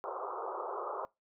white band-pass noise, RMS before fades -39 dBFS, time 0.04-1.05 s, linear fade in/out 0 ms, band 360 to 1300 Hz, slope 96 dB/octave, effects noise-tail reverb RT60 0.2 s tail -22 dB re dry

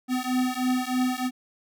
square beating tone pair, 251.9 / 255.1 Hz, B3 / C4, +34 / -44 cents, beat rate 3.2 Hz, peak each -27 / -27 dBFS, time 0.08-1.31 s, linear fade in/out 50 ms, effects none

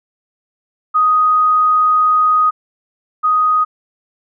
sine tone pair in turn, 1248 / 1248 Hz, D#6 / D#6, +5 / +5 cents, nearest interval unison, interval 0 cents, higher neither, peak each -9 / -10 dBFS, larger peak first, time 0.94-2.51 / 3.23-3.65 s, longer first, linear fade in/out 20 ms, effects none

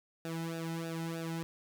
sawtooth tone with flanger, 164.81 Hz, E3, in tune, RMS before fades -38 dBFS, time 0.25-1.43 s, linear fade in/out 0 ms, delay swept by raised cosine 0.94 to 1.8 ms, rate 3.2 Hz, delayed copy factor -1, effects none

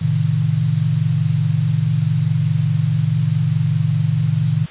sine chord, A diminished, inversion none, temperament equal, 110 / 130.81 / 155.56 Hz, A2 / C3 / Eb3, 0 / 0 / 0 cents, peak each -20 / -20 / -17 dBFS, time 0.01-4.66 s, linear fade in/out 10 ms, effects white hiss -37 dBFS RMS until 4.7 s + resampled to 8000 Hz

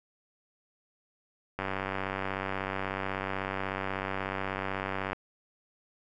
click train, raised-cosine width 0.5 ms, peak -17 dBFS, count 342, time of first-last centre 1.59-5.131 s, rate 96.3 Hz, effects none

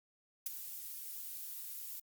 violet noise with ADSR envelope, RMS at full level -34 dBFS, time 0.46-2 s, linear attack 5 ms, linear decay 15 ms, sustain -11 dB, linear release 7 ms, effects Opus 48 kbps

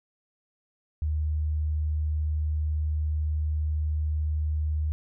sine tone, 76.5 Hz, D#2, 29 cents flat, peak -24 dBFS, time 1.02-4.92 s, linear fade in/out 0 ms, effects none

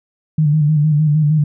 sine tone with vibrato, 151.4 Hz, D#3, 47 cents flat, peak -10 dBFS, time 0.38-1.44 s, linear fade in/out 5 ms, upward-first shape square, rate 6.5 Hz, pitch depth 47 cents each way, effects none

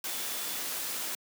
sine tone in noise, 3467 Hz, A7, 26 cents flat, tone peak -46 dBFS, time 0.08-0.58 s, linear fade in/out 2 ms, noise white, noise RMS -35 dBFS, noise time 0.04-1.15 s, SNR -14 dB, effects high-pass 200 Hz 12 dB/octave

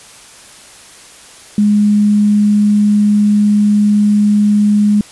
sine tone with quantisation, 207.8 Hz, G#3, 1 cent sharp, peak -7 dBFS, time 1.58-5.01 s, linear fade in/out 2 ms, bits 6, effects white hiss -38 dBFS RMS until 5.11 s + resampled to 24000 Hz

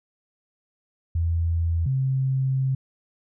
sine tone pair in turn, 83.6 / 132.71 Hz, E2 / C3, +25 / +25 cents, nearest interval minor sixth, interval 800 cents, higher second, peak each -20 dBFS, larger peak neither, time 1.15-1.86 / 1.86-2.75 s, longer second, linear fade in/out 5 ms, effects none

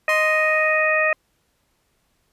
harmonic tone, 622.3 Hz, D#5, in tune, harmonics 1 / 2 / 3 / 4, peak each -21 / -25 / -20 / -22 dBFS, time 0.08-1.13 s, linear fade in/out 2 ms
sawtooth tone with exponential decay, 1046.5 Hz, C6, in tune, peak -22 dBFS, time 0.09-1.15 s, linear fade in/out 2 ms, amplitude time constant 230 ms
effects pink hiss -67 dBFS RMS until 2.32 s + resampled to 32000 Hz

